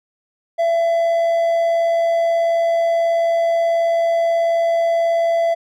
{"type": "tone with amplitude modulation", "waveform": "triangle", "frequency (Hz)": 671, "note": "E5", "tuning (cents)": 31, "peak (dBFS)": -11, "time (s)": [0.58, 5.55], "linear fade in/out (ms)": 20, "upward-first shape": "sine", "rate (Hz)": 78.5, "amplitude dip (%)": 25, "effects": []}